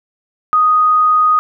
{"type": "tone", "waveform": "sine", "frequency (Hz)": 1244.5, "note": "D#6", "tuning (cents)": 0, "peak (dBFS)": -8, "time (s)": [0.53, 1.39], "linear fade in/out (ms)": 0, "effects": []}